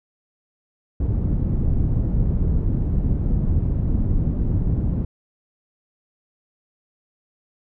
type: low-pass noise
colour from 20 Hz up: pink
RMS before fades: -20 dBFS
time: 1-5.05 s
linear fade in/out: 5 ms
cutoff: 180 Hz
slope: 12 dB/octave
effects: none